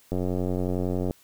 click train, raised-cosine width 2 ms, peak -15 dBFS, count 91, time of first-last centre 0.12-1.109 s, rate 91 Hz, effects white hiss -58 dBFS RMS until 1.23 s

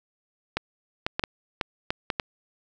clicks, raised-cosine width 0.3 ms, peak -9 dBFS, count 8, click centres 0.57 / 1.065 / 1.195 / 1.238 / 1.612 / 1.905 / 2.102 / 2.198 s, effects none

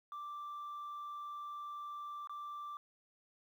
sine tone with dropouts, 1174.7 Hz, D6, in tune, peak -40 dBFS, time 0.12-2.77 s, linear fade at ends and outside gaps 1 ms, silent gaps 2.273-2.295 s, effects tanh soft clip ceiling -41 dBFS + 12-bit

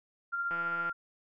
sine tone with tremolo, 1390 Hz, F6, 9 cents flat, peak -29 dBFS, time 0.32-0.93 s, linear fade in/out 20 ms, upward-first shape sine, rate 15 Hz, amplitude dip 35%
click train, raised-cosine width 0.5 ms, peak -28 dBFS, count 66, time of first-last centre 0.51-0.895 s, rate 169 Hz
effects none

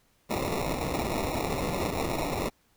white noise with sample-and-hold, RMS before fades -30 dBFS, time 0.29-2.5 s, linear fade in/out 20 ms, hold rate 1575 Hz, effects pink hiss -67 dBFS RMS until 2.76 s

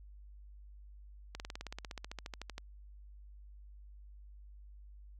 slowing click train, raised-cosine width 0.2 ms, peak -25 dBFS, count 20, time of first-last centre 1.35-2.581 s, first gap 49 ms, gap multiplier 1.03, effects added 50 Hz sine -51 dBFS peak until 5.19 s

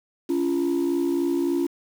sine tone pair together, 280.6 / 344.1 Hz, C#4 / F4, +21 / -26 cents, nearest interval major third, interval 353 cents, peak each -22 / -21 dBFS, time 0.29-1.67 s, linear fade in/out 10 ms, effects tanh soft clip ceiling -17 dBFS + 7-bit

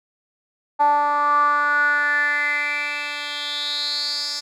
10% pulse tone with band-pass filter sweep, 292 Hz, D4, 10 cents flat, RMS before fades -21 dBFS, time 0.79-4.41 s, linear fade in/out 20 ms, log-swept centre 860 to 5400 Hz, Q 7, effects none

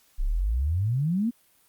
sine exponential sweep, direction up, 30.2 to 247 Hz, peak -22 dBFS, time 0.18-1.31 s, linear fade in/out 20 ms, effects white hiss -62 dBFS RMS until 1.68 s + Opus 48 kbps

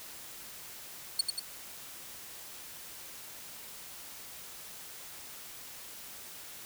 30% pulse tone with echo, 4400 Hz, C#8, 14 cents flat, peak -20 dBFS, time 1.19-1.21 s, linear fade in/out 5 ms, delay 93 ms, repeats 2, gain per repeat -4 dB, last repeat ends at 1.396 s, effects white hiss -47 dBFS RMS until 6.65 s

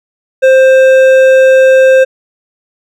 triangle tone with hard clipping, 525 Hz, C5, 6 cents sharp, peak -4 dBFS, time 0.42-2.05 s, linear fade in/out 20 ms, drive 13 dB, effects none

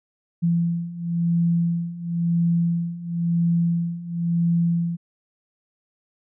sine beating tone pair, 169.2 / 170.17 Hz, E3 / F3, +45 / -45 cents, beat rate 0.97 Hz, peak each -24 / -21 dBFS, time 0.42-4.97 s, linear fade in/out 20 ms, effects none

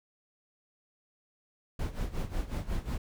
brown noise with tremolo, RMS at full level -31 dBFS, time 1.79-2.98 s, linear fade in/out 5 ms, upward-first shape sine, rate 5.5 Hz, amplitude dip 80%, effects none

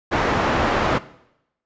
white low-pass noise, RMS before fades -20 dBFS, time 0.11-0.99 s, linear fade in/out 20 ms, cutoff 1200 Hz, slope 12 dB/octave, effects noise-tail reverb RT60 0.8 s tail -18 dB re dry + resampled to 16000 Hz

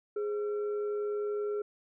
sine tone with frequency modulation, 415.3 Hz, G#4, in tune, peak -30 dBFS, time 0.16-1.62 s, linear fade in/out 5 ms, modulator 941 Hz, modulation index 0.28, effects none

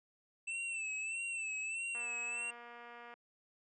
square tone with vibrato, 2655 Hz, E7, 12 cents sharp, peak -38 dBFS, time 0.47-2.51 s, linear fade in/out 10 ms, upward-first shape sine, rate 1.6 Hz, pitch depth 63 cents each way
click train, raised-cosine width 0.5 ms, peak -37 dBFS, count 284, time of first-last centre 1.95-3.139 s, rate 238 Hz
effects high-pass 400 Hz 12 dB/octave + resampled to 22050 Hz

